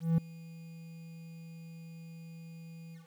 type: tone with ADSR envelope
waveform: triangle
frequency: 164.81 Hz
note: E3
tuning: in tune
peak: -20 dBFS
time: 0-3.08 s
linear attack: 180 ms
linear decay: 4 ms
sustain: -23 dB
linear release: 140 ms
effects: 10-bit